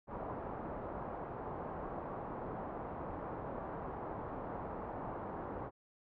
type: low-pass noise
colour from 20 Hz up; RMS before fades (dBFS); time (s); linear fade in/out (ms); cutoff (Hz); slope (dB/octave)
white; -43; 0.07-5.71; 50; 1000; 24
effects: none